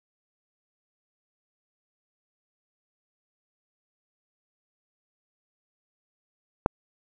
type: click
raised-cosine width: 1 ms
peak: -5 dBFS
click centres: 6.661 s
effects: none